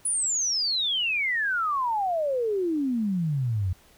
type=exponential sweep; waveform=sine; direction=down; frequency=10140 to 87.31 Hz; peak=-23 dBFS; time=0.05-3.73 s; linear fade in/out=5 ms; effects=pink hiss -57 dBFS RMS until 3.97 s